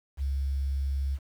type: tone with quantisation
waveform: sine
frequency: 68.5 Hz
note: C#2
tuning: 20 cents flat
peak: -26 dBFS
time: 0.17-1.19 s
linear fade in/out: 50 ms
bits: 9
effects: none